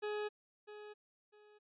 40% pulse tone with echo, 420 Hz, G#4, 19 cents sharp, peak -36 dBFS, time 0.02-0.29 s, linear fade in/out 20 ms, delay 650 ms, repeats 2, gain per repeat -12 dB, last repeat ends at 1.59 s, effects resampled to 8000 Hz

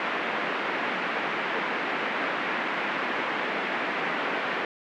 white band-pass noise, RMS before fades -29 dBFS, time 0-4.65 s, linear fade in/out 2 ms, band 200 to 2300 Hz, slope 24 dB/octave, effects none

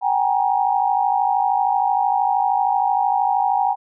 sine tone cluster, 762 / 815 / 943 Hz, G5 / G#5 / A#5, -49 / -33 / +20 cents, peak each -20 / -19 / -22 dBFS, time 0.01-3.76 s, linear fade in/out 50 ms, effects none

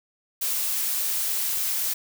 blue noise, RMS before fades -26 dBFS, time 0.41-1.94 s, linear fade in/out 10 ms, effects none

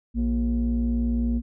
sine tone pair together, 58.85 / 235.4 Hz, A#1 / A#3, +17 / +17 cents, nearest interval 2 octaves, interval 2400 cents, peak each -22 dBFS, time 0.14-1.42 s, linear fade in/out 50 ms, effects tanh soft clip ceiling -17 dBFS

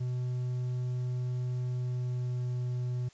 triangle tone with pitch glide, 124.9 to 124.04 Hz, B2 to B2, +20 to +8 cents, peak -28 dBFS, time 0-3.09 s, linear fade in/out 10 ms, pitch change -12 cents, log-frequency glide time 1.68-2.45 s, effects white hiss -60 dBFS RMS until 3.13 s + resampled to 16000 Hz

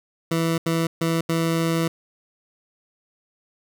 20% pulse tone bursts at uneven times, 164.81 Hz, E3, in tune, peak -15 dBFS, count 4, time 0.31-0.58 / 0.66-0.87 / 1.01-1.21 / 1.29-1.88 s, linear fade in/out 5 ms, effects none

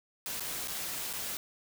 white noise with dropouts, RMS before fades -37 dBFS, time 0.26-1.37 s, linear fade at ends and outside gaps 1 ms, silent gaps 0.398-0.405 / 0.675-0.681 / 1.13-1.135 s, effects none

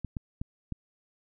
clicks, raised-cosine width 5 ms, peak -21 dBFS, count 4, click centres 0.047 / 0.168 / 0.415 / 0.723 s, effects none

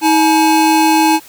square tone pair together, 318.3 / 852 Hz, D#4 / G#5, +39 / +44 cents, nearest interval octave + perfect fourth, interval 1705 cents, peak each -12 dBFS, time 0.01-1.2 s, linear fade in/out 50 ms, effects white hiss -40 dBFS RMS until 1.28 s

